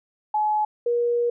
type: tone pair in turn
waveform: sine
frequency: 850 / 477 Hz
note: G#5 / A#4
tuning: +40 / +40 cents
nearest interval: minor seventh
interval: 1000 cents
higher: first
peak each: -19 dBFS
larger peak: neither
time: 0.34-0.65 / 0.86-1.3 s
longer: second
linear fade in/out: 5 ms
effects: none